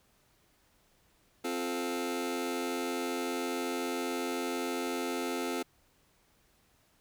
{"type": "chord", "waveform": "sawtooth", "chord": "F major", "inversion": "second", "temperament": "just", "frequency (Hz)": [261.9, 349.2, 436.5], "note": ["C4", "F4", "A4"], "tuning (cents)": [2, 0, -14], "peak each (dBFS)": [-32, -32, -34], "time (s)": [1.44, 5.63], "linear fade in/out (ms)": 10, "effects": ["pink hiss -68 dBFS RMS until 7 s"]}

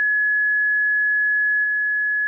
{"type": "tone with level steps", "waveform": "sine", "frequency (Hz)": 1696, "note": "G#6", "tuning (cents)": 36, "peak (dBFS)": [-16, -18], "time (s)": [0, 2.27], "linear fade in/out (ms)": 0, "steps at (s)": 1.64, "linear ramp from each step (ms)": 2, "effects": []}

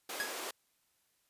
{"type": "high-pass noise", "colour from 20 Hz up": "pink", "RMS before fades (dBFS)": -41, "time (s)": [0.09, 0.51], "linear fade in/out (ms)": 5, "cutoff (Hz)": 330, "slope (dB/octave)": 24}
{"type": "tone with exponential decay", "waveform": "45% pulse", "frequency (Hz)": 1665, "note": "G#6", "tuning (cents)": 4, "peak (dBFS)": -30, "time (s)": [0.2, 0.37], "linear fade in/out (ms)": 0, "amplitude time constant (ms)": 36}
{"effects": ["white hiss -75 dBFS RMS until 1.29 s", "resampled to 32000 Hz"]}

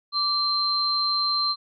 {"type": "tone pair together", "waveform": "sine", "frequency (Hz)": [1168, 4134], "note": ["D6", "C8"], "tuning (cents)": [-10, -22], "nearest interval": "octave + minor seventh", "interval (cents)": 2188, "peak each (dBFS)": [-27, -22], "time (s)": [0.12, 1.56], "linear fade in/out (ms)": 50, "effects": []}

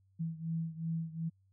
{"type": "beating tone pair", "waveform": "sine", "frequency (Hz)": [162.9, 165.6], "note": ["E3", "E3"], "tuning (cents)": [-20, 8], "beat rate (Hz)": 2.7, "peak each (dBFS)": [-36, -39], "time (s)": [0.19, 1.3], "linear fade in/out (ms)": 20, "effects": ["added 96 Hz sine -66 dBFS peak until 1.52 s"]}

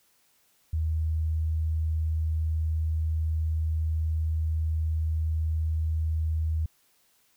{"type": "tone", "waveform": "sine", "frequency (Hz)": 79.3, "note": "D#2", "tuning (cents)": 33, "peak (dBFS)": -24, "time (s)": [0.73, 6.66], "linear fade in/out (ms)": 5, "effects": ["white hiss -66 dBFS RMS until 7.36 s"]}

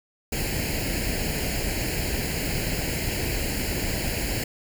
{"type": "noise with comb filter", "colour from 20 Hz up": "pink", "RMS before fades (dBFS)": -27, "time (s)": [0.32, 4.44], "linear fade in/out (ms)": 5, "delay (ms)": 0.42, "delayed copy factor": 0.8, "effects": []}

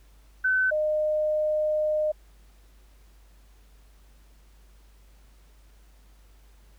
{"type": "tone pair in turn", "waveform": "sine", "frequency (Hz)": [1519, 611.9], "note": ["F#6", "D#5"], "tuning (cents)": [45, -29], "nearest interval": "octave + major third", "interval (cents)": 1574, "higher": "first", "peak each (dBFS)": [-20, -22], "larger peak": "first", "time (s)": [[0.44, 0.71], [0.71, 2.12]], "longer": "second", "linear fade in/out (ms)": 10, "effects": ["added 50 Hz sine -52 dBFS peak until 6.78 s", "pink hiss -63 dBFS RMS until 6.78 s"]}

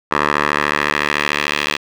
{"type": "tone with band-pass filter sweep", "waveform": "10% pulse", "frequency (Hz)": 73.7, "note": "D2", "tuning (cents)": 7, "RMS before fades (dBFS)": -18, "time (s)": [0.11, 1.77], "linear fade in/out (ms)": 10, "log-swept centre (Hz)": [1300, 2800], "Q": 1.5, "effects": []}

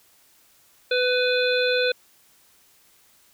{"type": "harmonic tone with a mistuned harmonic", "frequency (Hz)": 499.2, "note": "B4", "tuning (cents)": 19, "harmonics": [1, 3, 5, 7, 8], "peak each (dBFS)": [-21, -26, -28, -29, -30], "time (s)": [0.91, 1.92], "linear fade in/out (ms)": 5, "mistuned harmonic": 8, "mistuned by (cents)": 40, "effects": ["white hiss -58 dBFS RMS until 3.33 s"]}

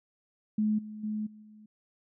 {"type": "tone with level steps", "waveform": "sine", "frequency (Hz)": 213.5, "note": "G#3", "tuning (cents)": 48, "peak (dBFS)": [-24, -39, -30, -48, -50], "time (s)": [0.58, 1.66], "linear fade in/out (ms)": 5, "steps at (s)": [0.78, 1.03, 1.26, 1.42], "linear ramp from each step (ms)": 10, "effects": []}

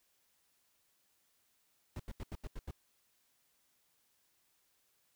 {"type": "noise bursts", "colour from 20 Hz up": "brown", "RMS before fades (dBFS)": -42, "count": 7, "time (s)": [1.96, 2.71], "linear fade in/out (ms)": 2, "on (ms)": 36, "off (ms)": 83, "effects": ["white hiss -75 dBFS RMS until 5.15 s"]}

